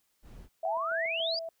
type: noise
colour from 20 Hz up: brown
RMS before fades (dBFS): -48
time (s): 0.22-0.49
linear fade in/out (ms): 50
type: tone with tremolo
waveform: sine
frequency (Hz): 658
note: E5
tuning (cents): -3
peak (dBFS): -31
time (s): 0.63-1.49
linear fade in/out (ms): 5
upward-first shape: square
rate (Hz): 3.5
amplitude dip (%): 40
type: exponential sweep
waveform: sine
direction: up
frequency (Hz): 723 to 4978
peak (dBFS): -30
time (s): 0.65-1.39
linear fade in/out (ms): 2
effects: white hiss -74 dBFS RMS until 1.6 s